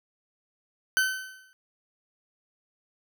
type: tone with exponential decay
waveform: 40% pulse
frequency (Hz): 1526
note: G6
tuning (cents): -47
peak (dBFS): -18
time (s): 0.97-1.53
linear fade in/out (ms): 0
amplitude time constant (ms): 120
effects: none